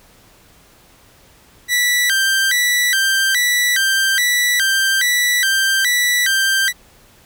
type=tone with vibrato; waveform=sawtooth; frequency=1756 Hz; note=A6; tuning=4 cents flat; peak=-10 dBFS; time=1.68-6.73 s; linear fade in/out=50 ms; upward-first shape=square; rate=1.2 Hz; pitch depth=190 cents each way; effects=pink hiss -49 dBFS RMS until 7.25 s